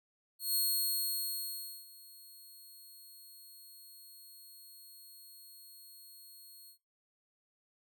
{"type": "tone with ADSR envelope", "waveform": "5% pulse", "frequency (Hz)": 4300, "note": "C8", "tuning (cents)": 47, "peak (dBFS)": -22, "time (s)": [0.39, 6.78], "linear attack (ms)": 160, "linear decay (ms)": 1300, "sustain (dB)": -24, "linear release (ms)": 92, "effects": ["noise-tail reverb RT60 0.2 s tail -17 dB re dry"]}